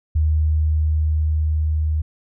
sine tone with level ramp, 77.4 Hz, D#2, 9 cents flat, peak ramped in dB -14 to -17 dBFS, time 0.15-2.02 s, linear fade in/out 10 ms, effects none

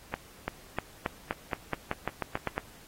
accelerating click train, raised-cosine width 0.5 ms, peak -14 dBFS, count 13, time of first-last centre 0.14-2.58 s, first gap 340 ms, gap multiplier 0.9, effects pink hiss -54 dBFS RMS until 2.87 s + AAC 48 kbps

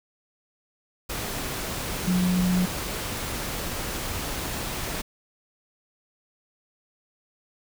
sine tone in noise, 181.3 Hz, F#3, 35 cents flat, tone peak -20 dBFS, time 2.07-2.66 s, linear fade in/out 10 ms, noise pink, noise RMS -31 dBFS, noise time 1.09-5.02 s, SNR +8 dB, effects none

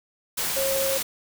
sine tone in noise, 540 Hz, C#5, 45 cents flat, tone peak -24 dBFS, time 0.56-0.98 s, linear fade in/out 10 ms, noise white, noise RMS -27 dBFS, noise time 0.37-1.03 s, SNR 0 dB, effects none

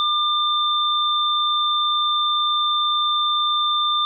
sine tone pair together, 1200 / 3571 Hz, D6 / A7, +37 / +25 cents, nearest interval octave + perfect fifth, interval 1888 cents, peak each -20 dBFS, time 0-4.05 s, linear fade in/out 0 ms, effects none

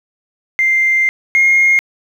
sine tone pair in turn, 2093 / 2139 Hz, C7 / C7, 0 / +38 cents, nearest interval unison, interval 38 cents, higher second, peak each -9 / -6 dBFS, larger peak second, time 0.59-1.09 / 1.35-1.79 s, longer first, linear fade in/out 0 ms, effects tanh soft clip ceiling -5 dBFS + 7-bit

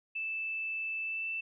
sine tone with pitch glide, 2637 to 2658 Hz, E7 to E7, 0 to +14 cents, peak -33 dBFS, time 0.15-1.41 s, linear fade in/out 10 ms, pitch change +14 cents, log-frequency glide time 1.02-1.29 s, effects none

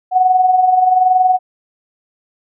sine tone with amplitude modulation, 740 Hz, F#5, in tune, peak -6 dBFS, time 0.11-1.39 s, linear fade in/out 50 ms, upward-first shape sine, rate 21.1 Hz, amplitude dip 55%, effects none

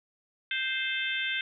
harmonic tone with a mistuned harmonic, 523.3 Hz, C5, in tune, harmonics 3 / 4 / 5 / 6 / 7, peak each -33 / -34 / -35 / -36 / -36 dBFS, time 0.51-1.41 s, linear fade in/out 2 ms, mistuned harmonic 7, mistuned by -50 cents, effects none

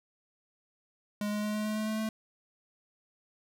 square tone with pitch steps, 207.7 / 209.3 / 210.8 / 212.4 / 214 / 215.6 / 217.3 / 218.9 Hz, G#3 / G#3 / G#3 / G#3 / A3 / A3 / A3 / A3, 0 / +14 / +26 / +39 / -48 / -35 / -21 / -9 cents, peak -31 dBFS, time 1.21-2.09 s, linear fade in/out 2 ms, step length 110 ms, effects none

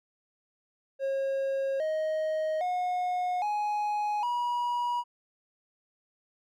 triangle tone with pitch steps, 542 / 626.2 / 723.5 / 835.9 / 965.7 Hz, C#5 / D#5 / F#5 / G#5 / B5, -39 / +11 / -39 / +11 / -39 cents, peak -25 dBFS, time 0.99-5.04 s, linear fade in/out 50 ms, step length 810 ms, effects none

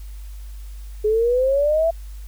sine exponential sweep, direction up, 418.9 to 674 Hz, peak -15 dBFS, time 1.04-1.91 s, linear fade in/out 10 ms, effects added 50 Hz sine -32 dBFS peak until 2.27 s + white hiss -52 dBFS RMS until 2.27 s

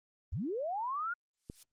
sine linear sweep, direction up, 54.7 to 1452 Hz, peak -33 dBFS, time 0.32-1.14 s, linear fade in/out 10 ms
violet noise with exponential growth, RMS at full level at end -40 dBFS, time 1.34-1.63 s, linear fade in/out 2 ms, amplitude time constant 62 ms
click, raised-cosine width 3 ms, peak -30 dBFS, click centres 1.499 s
effects low-pass 7000 Hz 12 dB/octave + Opus 24 kbps

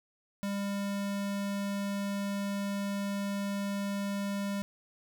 square tone, 200 Hz, G3, 35 cents sharp, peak -32 dBFS, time 0.43-4.62 s, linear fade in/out 0 ms, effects none

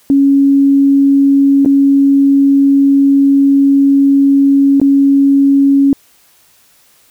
sine tone with dropouts, 277.2 Hz, C#4, in tune, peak -5 dBFS, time 0.1-5.93 s, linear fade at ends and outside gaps 1 ms, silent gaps 1.649-1.659 / 4.8-4.815 s, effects white hiss -49 dBFS RMS until 7.1 s

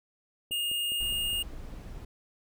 click train, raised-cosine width 2 ms, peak -33 dBFS, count 7, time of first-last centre 0.51-1.74 s, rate 4.88 Hz
square tone, 2838 Hz, F7, 27 cents sharp, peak -29 dBFS, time 0.51-1.43 s, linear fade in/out 10 ms
brown noise, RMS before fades -41 dBFS, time 1-2.05 s, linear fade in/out 5 ms
effects none

